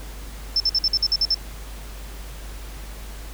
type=tone bursts; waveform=sine; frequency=5310 Hz; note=E8; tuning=12 cents sharp; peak=-16 dBFS; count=9; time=0.56-1.345 s; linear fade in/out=2 ms; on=41 ms; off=52 ms; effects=added 50 Hz sine -34 dBFS peak until 3.33 s + pink hiss -42 dBFS RMS until 3.33 s